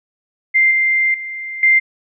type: tone with level steps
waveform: sine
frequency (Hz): 2093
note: C7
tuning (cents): 0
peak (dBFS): -9 / -12 / -24 / -8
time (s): 0.54-1.8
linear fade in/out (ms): 20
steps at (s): 0.71 / 1.14 / 1.63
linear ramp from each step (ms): 2
effects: none